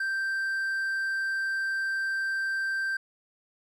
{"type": "tone", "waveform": "triangle", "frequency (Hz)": 1568, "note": "G6", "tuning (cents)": 0, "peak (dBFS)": -25, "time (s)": [0, 2.97], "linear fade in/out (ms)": 5, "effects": []}